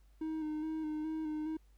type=tone with vibrato; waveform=triangle; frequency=311.1 Hz; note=D#4; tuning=in tune; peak=-33 dBFS; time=0.21-1.57 s; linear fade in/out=5 ms; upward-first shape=square; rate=2.4 Hz; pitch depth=26 cents each way; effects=added 50 Hz sine -60 dBFS peak until 1.77 s + pink hiss -75 dBFS RMS until 1.77 s